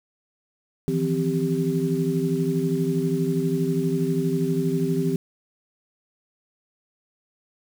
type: tone cluster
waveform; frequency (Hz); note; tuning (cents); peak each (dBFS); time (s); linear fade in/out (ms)
sine; 158.7 / 171.1 / 258.6 / 392.7; D#3 / F3 / C4 / G4; +35 / -35 / -20 / +3; -26; 0.88-5.16; 0
effects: 7-bit